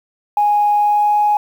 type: tone with pitch glide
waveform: sine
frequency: 829 to 834.3 Hz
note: G#5 to G#5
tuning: -3 to +8 cents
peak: -10 dBFS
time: 0.37-1.37 s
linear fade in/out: 2 ms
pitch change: +11 cents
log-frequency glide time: 0.75-1.19 s
effects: tanh soft clip ceiling -6 dBFS + 7-bit

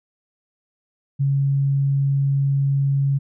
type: tone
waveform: sine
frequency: 138.59 Hz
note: C#3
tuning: in tune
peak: -16 dBFS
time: 1.19-3.19 s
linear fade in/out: 20 ms
effects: none

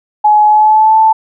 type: tone with pitch glide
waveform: sine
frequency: 845 to 879.9 Hz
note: G#5 to A5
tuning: +30 to 0 cents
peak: -4 dBFS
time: 0.24-1.13 s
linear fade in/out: 10 ms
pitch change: +70 cents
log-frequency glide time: 0.46-0.98 s
effects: none

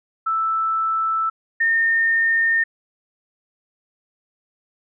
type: tone pair in turn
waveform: sine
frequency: 1320 / 1823.6 Hz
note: E6 / A#6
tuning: +2 / -39 cents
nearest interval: tritone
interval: 559 cents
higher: second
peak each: -18 / -15 dBFS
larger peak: second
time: 0.26-1.3 / 1.6-2.64 s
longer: neither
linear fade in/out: 10 ms
effects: none

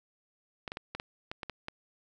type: clicks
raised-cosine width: 0.3 ms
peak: -21 dBFS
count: 9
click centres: 0.678 / 0.719 / 0.771 / 0.95 / 0.999 / 1.315 / 1.432 / 1.497 / 1.684 s
effects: none

